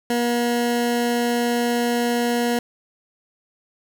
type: tone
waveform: 20% pulse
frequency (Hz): 239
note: A#3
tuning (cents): +43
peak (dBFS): -14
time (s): 0.1-2.59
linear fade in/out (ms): 2
effects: none